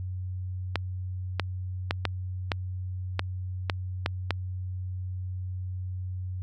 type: clicks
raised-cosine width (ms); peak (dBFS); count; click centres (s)
0.3; -9; 9; 0.757 / 1.397 / 1.909 / 2.053 / 2.518 / 3.194 / 3.698 / 4.061 / 4.307
effects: added 92 Hz sine -31 dBFS peak until 6.42 s